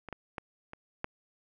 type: clicks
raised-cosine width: 0.5 ms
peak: -27 / -23 / -21 / -28 / -17 dBFS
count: 5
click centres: 0.087 / 0.127 / 0.382 / 0.734 / 1.044 s
effects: none